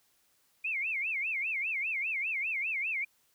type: tone with vibrato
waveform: sine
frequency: 2377 Hz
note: D7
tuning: 20 cents sharp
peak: -30 dBFS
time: 0.64-3.05 s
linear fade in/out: 10 ms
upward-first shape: sine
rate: 5 Hz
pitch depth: 220 cents each way
effects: white hiss -70 dBFS RMS until 3.34 s